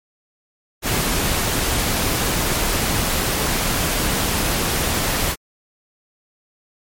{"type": "noise", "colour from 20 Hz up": "pink", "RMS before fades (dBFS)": -20, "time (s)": [0.82, 5.36], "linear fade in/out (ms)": 50, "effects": ["MP3 64 kbps"]}